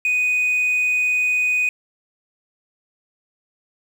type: tone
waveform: sine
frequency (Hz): 2489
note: D#7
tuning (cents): 0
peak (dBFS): -14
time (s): 0.05-1.69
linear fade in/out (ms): 2
effects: tanh soft clip ceiling -15 dBFS + 7-bit